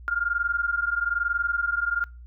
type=tone pair together; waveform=sine; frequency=1395 / 1416.1 Hz; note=F6 / F6; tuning=-2 / +24 cents; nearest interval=unison; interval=26 cents; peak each=-26 dBFS; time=0.08-2.04 s; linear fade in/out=0 ms; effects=noise-tail reverb RT60 0.3 s tail -24 dB re dry + added 60 Hz sine -41 dBFS peak until 2.26 s